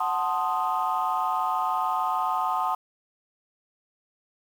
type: chord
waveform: sine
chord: F# diminished seventh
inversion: none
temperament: equal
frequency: 740 / 880 / 1046.5 / 1244.5 Hz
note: F#5 / A5 / C6 / Eb6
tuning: 0 / 0 / 0 / 0 cents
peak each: -28 dBFS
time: 0-2.75 s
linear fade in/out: 5 ms
effects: tanh soft clip ceiling -16 dBFS + 8-bit